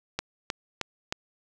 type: click train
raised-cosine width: 0.2 ms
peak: -11 dBFS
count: 4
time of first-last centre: 0.19-1.125 s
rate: 3.21 Hz
effects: none